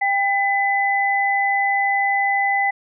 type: tone pair together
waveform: sine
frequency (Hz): 795.1 / 2007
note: G5 / B6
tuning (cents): +24 / +27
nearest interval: octave + major third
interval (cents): 1603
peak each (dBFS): -19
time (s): 0.01-2.71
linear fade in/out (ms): 10
effects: none